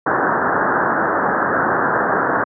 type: low-pass noise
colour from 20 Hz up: white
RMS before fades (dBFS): -17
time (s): 0.06-2.44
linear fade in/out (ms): 5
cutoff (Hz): 1700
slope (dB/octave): 96
effects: high-pass 200 Hz 12 dB/octave